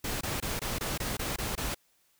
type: noise bursts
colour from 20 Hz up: pink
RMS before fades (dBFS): -33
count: 9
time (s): 0.04-1.746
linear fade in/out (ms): 5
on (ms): 170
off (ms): 22
effects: white hiss -69 dBFS RMS until 2.19 s